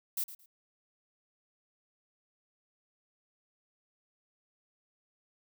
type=noise with echo; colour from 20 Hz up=violet; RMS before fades=-33 dBFS; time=0.17-0.24 s; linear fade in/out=5 ms; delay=110 ms; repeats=2; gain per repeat=-14 dB; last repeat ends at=0.46 s; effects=none